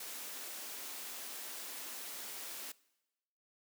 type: high-pass noise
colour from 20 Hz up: white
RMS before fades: -45 dBFS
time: 0-2.72 s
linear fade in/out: 5 ms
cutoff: 220 Hz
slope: 24 dB/octave
effects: noise-tail reverb RT60 1.0 s tail -22 dB re dry